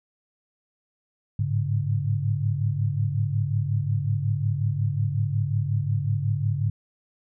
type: tone cluster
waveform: sine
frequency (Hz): 103 / 108.5 / 142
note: G#2 / A2 / C#3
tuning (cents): -14 / -24 / +42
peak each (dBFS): -25 / -28 / -26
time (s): 1.39-6.7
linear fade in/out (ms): 5
effects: none